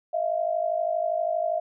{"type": "tone pair together", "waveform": "sine", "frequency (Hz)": [635, 687.5], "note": ["D#5", "F5"], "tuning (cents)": [35, -27], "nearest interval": "minor second", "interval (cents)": 138, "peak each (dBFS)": -26, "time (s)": [0.13, 1.6], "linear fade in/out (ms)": 10, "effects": []}